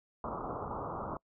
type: low-pass noise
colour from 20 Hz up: white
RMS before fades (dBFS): -39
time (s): 0.24-1.17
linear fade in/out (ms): 2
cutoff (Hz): 1300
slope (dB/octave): 96
effects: noise-tail reverb RT60 0.1 s tail -26 dB re dry